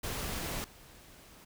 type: noise with level steps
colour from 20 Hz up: pink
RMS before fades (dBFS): -37 / -55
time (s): 0.03-1.45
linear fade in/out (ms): 10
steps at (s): 0.64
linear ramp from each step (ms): 2
effects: none